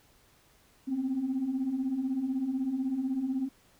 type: beating tone pair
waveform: sine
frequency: 250 / 266 Hz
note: B3 / C4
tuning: +21 / +29 cents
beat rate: 16 Hz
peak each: -34 / -28 dBFS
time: 0.87-3.49 s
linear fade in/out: 20 ms
effects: tanh soft clip ceiling -23 dBFS + pink hiss -63 dBFS RMS until 3.79 s